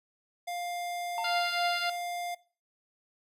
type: tone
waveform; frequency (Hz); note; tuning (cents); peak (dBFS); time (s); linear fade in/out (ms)
square; 702; F5; +9; -34; 0.47-2.35; 10
type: tone with exponential decay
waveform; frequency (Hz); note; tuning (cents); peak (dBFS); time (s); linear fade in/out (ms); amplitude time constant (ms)
triangle; 901; A5; +41; -28; 1.18-1.69; 1; 110
type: harmonic tone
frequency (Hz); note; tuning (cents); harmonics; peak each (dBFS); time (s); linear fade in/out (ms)
698.5; F5; 0; 1 / 2 / 3 / 4 / 5 / 6 / 7; -32 / -35 / -37 / -38 / -39 / -40 / -40; 1.24-1.9; 5
effects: noise-tail reverb RT60 0.4 s tail -20 dB re dry + resampled to 32000 Hz